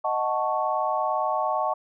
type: chord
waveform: sine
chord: D# half-diminished seventh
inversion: none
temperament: equal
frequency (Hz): 622.3 / 740 / 880 / 1108.7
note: D#5 / F#5 / A5 / C#6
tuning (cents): 0 / 0 / 0 / 0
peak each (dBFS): -28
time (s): 0.04-1.74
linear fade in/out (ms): 10
effects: none